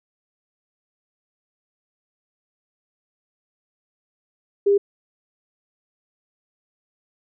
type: tone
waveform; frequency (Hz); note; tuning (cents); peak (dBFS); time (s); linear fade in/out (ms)
sine; 402.3; G4; +45; -13; 4.66-4.78; 10
effects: none